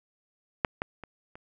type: clicks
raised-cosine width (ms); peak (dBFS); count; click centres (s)
0.5; -8 / -14 / -26 / -30; 4; 0.648 / 0.819 / 1.037 / 1.355
effects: none